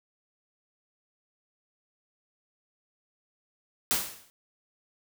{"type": "noise with exponential decay", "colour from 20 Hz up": "white", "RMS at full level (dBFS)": -23, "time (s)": [3.91, 4.3], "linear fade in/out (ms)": 0, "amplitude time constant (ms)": 83, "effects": []}